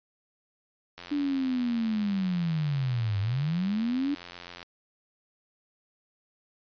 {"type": "click train", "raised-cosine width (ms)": 0.2, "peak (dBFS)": -24, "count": 321, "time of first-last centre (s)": [0.98, 4.629], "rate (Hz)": 87.7}
{"type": "linear two-way sweep", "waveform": "sine", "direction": "down then up", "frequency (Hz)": [293.7, 98, 293.7], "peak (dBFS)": -25, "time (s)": [1.11, 4.15], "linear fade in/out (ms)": 10, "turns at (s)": 3.2}
{"effects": ["resampled to 11025 Hz"]}